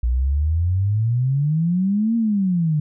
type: exponential two-way sweep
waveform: sine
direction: up then down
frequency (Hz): 58 to 233.9 to 147.2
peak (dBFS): -16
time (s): 0.03-2.8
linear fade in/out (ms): 5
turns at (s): 2.16
effects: none